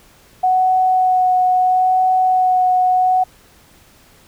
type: tone with vibrato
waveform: sine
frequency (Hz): 740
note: F#5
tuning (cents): 0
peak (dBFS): -11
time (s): 0.43-3.24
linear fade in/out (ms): 10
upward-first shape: sine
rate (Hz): 0.75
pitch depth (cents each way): 12
effects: pink hiss -49 dBFS RMS until 4.27 s